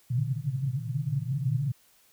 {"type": "band-pass noise", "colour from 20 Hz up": "pink", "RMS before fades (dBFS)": -29, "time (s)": [0.1, 1.72], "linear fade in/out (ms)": 10, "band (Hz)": [120, 150], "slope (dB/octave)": 96, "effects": ["white hiss -62 dBFS RMS until 2.12 s"]}